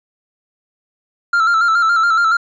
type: tone with vibrato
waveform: triangle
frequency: 1357 Hz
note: E6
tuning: 50 cents sharp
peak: -9 dBFS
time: 1.33-2.37 s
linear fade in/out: 5 ms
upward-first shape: square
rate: 7.1 Hz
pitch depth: 50 cents each way
effects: resampled to 16000 Hz